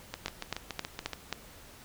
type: two click trains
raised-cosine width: 0.2 ms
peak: -18 / -14 dBFS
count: 8 / 5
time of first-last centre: 0.14-1.133 / 0.26-1.327 s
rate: 7.05 / 3.75 Hz
effects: pink hiss -52 dBFS RMS until 1.84 s

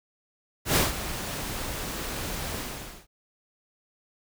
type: noise with ADSR envelope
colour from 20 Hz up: pink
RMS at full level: -20 dBFS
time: 0.65-3.07 s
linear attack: 110 ms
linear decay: 160 ms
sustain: -13 dB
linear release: 510 ms
effects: none

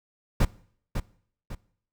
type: noise with echo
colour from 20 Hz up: brown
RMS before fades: -19 dBFS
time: 0.4-0.45 s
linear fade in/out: 5 ms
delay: 550 ms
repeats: 2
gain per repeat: -8 dB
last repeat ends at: 1.55 s
effects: noise-tail reverb RT60 0.6 s tail -21 dB re dry

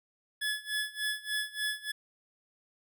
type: tone with tremolo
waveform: 25% pulse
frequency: 1709 Hz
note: G#6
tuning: 49 cents sharp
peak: -25 dBFS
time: 0.41-1.92 s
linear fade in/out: 10 ms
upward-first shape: sine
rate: 3.4 Hz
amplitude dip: 90%
effects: none

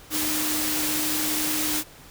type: tone in noise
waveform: sine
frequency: 306.2 Hz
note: D#4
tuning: 28 cents flat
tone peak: -30 dBFS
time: 0.1-1.84 s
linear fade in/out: 50 ms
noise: white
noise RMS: -26 dBFS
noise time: 0.1-1.84 s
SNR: -7 dB
effects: pink hiss -48 dBFS RMS until 2.1 s

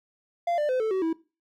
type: tone with pitch steps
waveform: triangle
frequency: 690 / 593.8 / 511 / 439.7 / 378.4 / 325.6 Hz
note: F5 / D5 / C5 / A4 / F#4 / E4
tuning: -21 / +19 / -41 / -1 / +39 / -21 cents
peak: -21 dBFS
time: 0.47-1.13 s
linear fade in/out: 5 ms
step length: 110 ms
effects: noise-tail reverb RT60 0.3 s tail -19 dB re dry

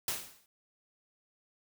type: noise with exponential decay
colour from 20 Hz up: white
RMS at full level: -31 dBFS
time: 0.08-0.46 s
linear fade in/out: 1 ms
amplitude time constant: 82 ms
effects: none

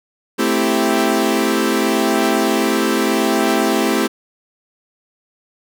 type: chord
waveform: sawtooth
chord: A minor seventh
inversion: none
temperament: equal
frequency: 220 / 261.6 / 329.6 / 392 Hz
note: A3 / C4 / E4 / G4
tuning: 0 / 0 / 0 / 0 cents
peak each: -16 dBFS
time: 0.38-4.08 s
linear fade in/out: 20 ms
effects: none

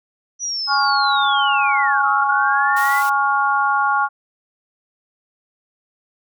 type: linear two-way sweep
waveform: sine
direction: down then up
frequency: 5920 to 1259 to 2037 Hz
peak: -21 dBFS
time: 0.39-3.03 s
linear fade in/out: 50 ms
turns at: 2.08 s
type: chord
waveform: sine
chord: Db major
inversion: second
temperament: equal with one note detuned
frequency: 830.6 / 1108.7 / 1409.9 Hz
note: Ab5 / Db6 / F6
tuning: 0 / 0 / +16 cents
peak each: -19 dBFS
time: 0.67-4.09 s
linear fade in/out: 50 ms
type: high-pass noise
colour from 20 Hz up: white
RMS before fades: -32 dBFS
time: 2.76-3.1 s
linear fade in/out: 10 ms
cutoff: 600 Hz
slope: 12 dB/octave
effects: none

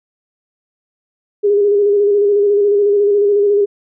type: tone with vibrato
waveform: sine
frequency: 407.9 Hz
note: G#4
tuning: 31 cents flat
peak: -9 dBFS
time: 1.43-3.66 s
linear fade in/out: 20 ms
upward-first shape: square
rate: 14 Hz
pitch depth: 28 cents each way
effects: none

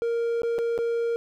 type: tone with dropouts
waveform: triangle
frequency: 466.2 Hz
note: A#4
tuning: in tune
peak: -21 dBFS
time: 0.02-1.16 s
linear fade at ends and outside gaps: 0 ms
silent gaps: 0.419-0.433 / 0.583-0.588 / 0.778-0.788 s
effects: none

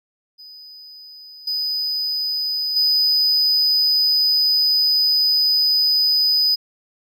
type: tone with level steps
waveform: triangle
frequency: 4988 Hz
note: D#8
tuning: 3 cents sharp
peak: -37 / -19 / -13 dBFS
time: 0.38-6.56 s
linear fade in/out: 20 ms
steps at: 1.47 / 2.76 s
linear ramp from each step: 5 ms
effects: none

